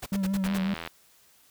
pink noise bursts, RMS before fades -36 dBFS, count 6, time 0.02-0.583 s, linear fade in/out 10 ms, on 43 ms, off 61 ms
triangle tone with vibrato, 193.6 Hz, G3, 21 cents flat, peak -23 dBFS, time 0.12-0.74 s, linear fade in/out 2 ms, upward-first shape sine, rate 5.5 Hz, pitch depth 42 cents each way
click train, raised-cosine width 0.3 ms, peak -19 dBFS, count 37, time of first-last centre 0.44-0.875 s, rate 82.8 Hz
effects white hiss -60 dBFS RMS until 1.5 s

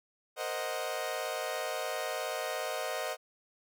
sawtooth chord, C half-diminished seventh, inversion third, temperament equal, 466.2 / 523.3 / 622.3 / 740 Hz, Bb4 / C5 / Eb5 / Gb5, 0 / 0 / 0 / 0 cents, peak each -38 / -35 / -33 / -36 dBFS, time 0.36-3.17 s, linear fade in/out 50 ms, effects none

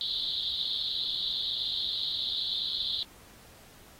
pink band-pass noise, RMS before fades -32 dBFS, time 0.01-3.03 s, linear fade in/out 0 ms, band 3400 to 4200 Hz, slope 96 dB/octave, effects pink hiss -55 dBFS RMS until 3.99 s + AAC 48 kbps

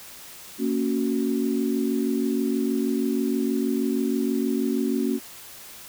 sine chord, F# major, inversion first, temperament just, 231.2 / 277.5 / 370 Hz, A#3 / C#4 / F#4, -14 / +2 / 0 cents, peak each -25 / -25 / -28 dBFS, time 0.58-5.2 s, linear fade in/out 50 ms, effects white hiss -43 dBFS RMS until 5.88 s

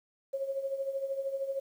sine tone with tremolo, 544 Hz, C#5, 33 cents flat, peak -28 dBFS, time 0.33-1.6 s, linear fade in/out 10 ms, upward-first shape triangle, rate 13 Hz, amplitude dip 75%, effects 10-bit

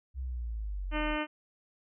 sine linear sweep, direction down, 67.1 to 36.71 Hz, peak -33 dBFS, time 0.14-1.18 s, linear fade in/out 50 ms
harmonic tone, 303.2 Hz, D#4, 45 cents flat, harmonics 1 / 2 / 3 / 4 / 5 / 6 / 7 / 8 / 9 / 10, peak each -34 / -37 / -39 / -40 / -41 / -42 / -42 / -43 / -44 / -44 dBFS, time 0.91-1.27 s, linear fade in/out 50 ms
effects none

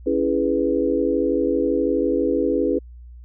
sine chord, C# minor seventh, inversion none, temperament equal, 277.2 / 329.6 / 415.3 / 493.9 Hz, C#4 / E4 / G#4 / B4, 0 / 0 / 0 / 0 cents, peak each -23 dBFS, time 0.06-2.79 s, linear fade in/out 10 ms, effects added 60 Hz sine -38 dBFS peak until 3.24 s

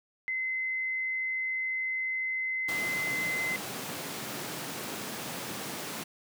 sine tone, 2053 Hz, C7, 33 cents flat, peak -29 dBFS, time 0.28-3.56 s, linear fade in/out 0 ms
pink high-pass noise, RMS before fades -38 dBFS, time 2.68-6.04 s, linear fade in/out 10 ms, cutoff 140 Hz, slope 24 dB/octave
effects none

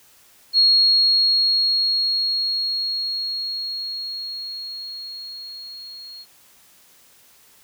sine tone with level ramp, 4297 Hz, C8, 45 cents sharp, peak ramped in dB -11 to -36 dBFS, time 0.53-6.26 s, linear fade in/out 50 ms, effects white hiss -53 dBFS RMS until 7.63 s

